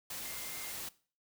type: tone in noise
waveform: sine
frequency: 2100 Hz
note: C7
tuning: 6 cents sharp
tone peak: -51 dBFS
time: 0.25-0.72 s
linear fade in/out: 5 ms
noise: white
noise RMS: -42 dBFS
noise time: 0.1-0.89 s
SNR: -12 dB
effects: noise-tail reverb RT60 0.4 s tail -19 dB re dry